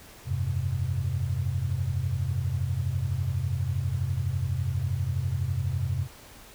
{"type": "chord", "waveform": "sine", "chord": "F suspended second", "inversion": "none", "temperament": "equal with one note detuned", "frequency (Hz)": [87.31, 99.48, 130.81], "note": ["F2", "G2", "C3"], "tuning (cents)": [0, 26, 0], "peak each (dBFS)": [-30, -30, -29], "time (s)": [0.25, 6.08], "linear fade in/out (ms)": 50, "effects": ["pink hiss -49 dBFS RMS until 6.54 s"]}